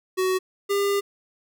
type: tone pair in turn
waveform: square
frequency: 373.3 / 401.2 Hz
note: F#4 / G4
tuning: +15 / +40 cents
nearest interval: minor second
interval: 125 cents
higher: second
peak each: -21 dBFS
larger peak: neither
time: 0.17-0.39 / 0.69-1.01 s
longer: second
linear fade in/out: 20 ms
effects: none